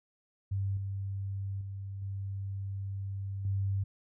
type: tone with level steps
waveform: sine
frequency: 98 Hz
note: G2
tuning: in tune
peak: -29 / -33 / -37 / -34 / -28 dBFS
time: 0.51-3.84 s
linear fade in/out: 10 ms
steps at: 0.77 / 1.61 / 2.02 / 3.45 s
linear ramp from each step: 2 ms
effects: none